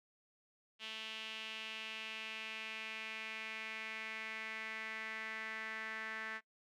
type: tone with band-pass filter sweep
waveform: sawtooth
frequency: 220 Hz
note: A3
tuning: in tune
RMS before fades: -45 dBFS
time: 0.79-6.41 s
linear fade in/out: 50 ms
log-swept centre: 3000 to 1800 Hz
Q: 3.9
effects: noise-tail reverb RT60 0.1 s tail -22 dB re dry